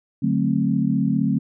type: chord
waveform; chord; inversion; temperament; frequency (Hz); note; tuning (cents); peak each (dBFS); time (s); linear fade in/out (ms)
sine; D dominant seventh; none; equal with one note detuned; 146.83 / 185 / 220 / 264.2; D3 / F#3 / A3 / C4; 0 / 0 / 0 / +17; -24 / -23 / -22 / -23; 0.22-1.39; 10
effects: none